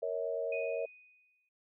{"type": "chord", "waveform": "sine", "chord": "A# diminished", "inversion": "none", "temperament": "equal with one note detuned", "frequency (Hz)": [466.2, 554.4, 643.5], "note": ["A#4", "C#5", "E5"], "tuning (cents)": [0, 0, -42], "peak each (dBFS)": -37, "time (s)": [0.02, 0.86], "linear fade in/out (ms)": 10}
{"type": "tone with exponential decay", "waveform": "sine", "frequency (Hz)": 2489, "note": "D#7", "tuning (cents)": 0, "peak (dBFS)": -37, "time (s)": [0.52, 1.49], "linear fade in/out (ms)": 5, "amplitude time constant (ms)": 210}
{"effects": []}